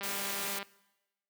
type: click train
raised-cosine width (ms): 0.3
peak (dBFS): -24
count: 124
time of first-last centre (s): 0.01-0.628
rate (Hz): 199
type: noise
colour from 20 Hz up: white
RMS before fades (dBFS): -37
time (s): 0.03-0.59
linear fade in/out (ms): 5
effects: noise-tail reverb RT60 1.0 s tail -22 dB re dry + high-pass 150 Hz 12 dB/octave